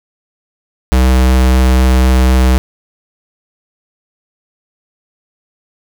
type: tone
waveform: square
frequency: 64 Hz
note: C2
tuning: 38 cents flat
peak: -7 dBFS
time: 0.92-2.58 s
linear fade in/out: 0 ms
effects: none